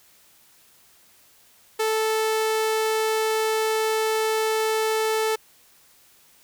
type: tone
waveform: sawtooth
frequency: 438.8 Hz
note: A4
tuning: 5 cents flat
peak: -17 dBFS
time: 1.79-5.36 s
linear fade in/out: 10 ms
effects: white hiss -56 dBFS RMS until 6.43 s